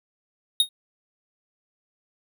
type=tone with exponential decay; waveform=square; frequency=3728 Hz; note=A#7; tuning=1 cent flat; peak=-13 dBFS; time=0.6-0.69 s; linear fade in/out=2 ms; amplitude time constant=19 ms; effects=none